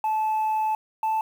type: tone pair in turn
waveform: sine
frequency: 869 / 878.6 Hz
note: A5 / A5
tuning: -22 / -3 cents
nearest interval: unison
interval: 19 cents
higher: second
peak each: -19 dBFS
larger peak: neither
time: 0.04-0.75 / 1.03-1.21 s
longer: first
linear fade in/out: 2 ms
effects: tanh soft clip ceiling -20 dBFS + 8-bit